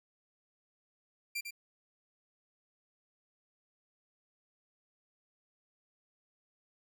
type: tone with echo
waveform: sawtooth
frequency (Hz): 2369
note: D7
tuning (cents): +14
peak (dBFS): -31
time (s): 1.35-1.41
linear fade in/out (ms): 10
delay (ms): 99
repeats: 1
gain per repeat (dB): -6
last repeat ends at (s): 1.509
effects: none